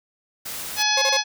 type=noise; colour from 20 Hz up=white; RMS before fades=-32 dBFS; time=0.45-0.83 s; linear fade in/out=10 ms
type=harmonic tone; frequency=846 Hz; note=G#5; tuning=32 cents sharp; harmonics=1 / 2 / 3 / 4 / 5 / 6 / 7; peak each=-26 / -26 / -26 / -26 / -26 / -26 / -26 dBFS; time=0.76-1.24 s; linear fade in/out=50 ms
type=tone bursts; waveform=35% pulse; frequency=537 Hz; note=C5; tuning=45 cents sharp; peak=-21 dBFS; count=3; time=0.97-1.171 s; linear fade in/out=5 ms; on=49 ms; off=27 ms
effects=none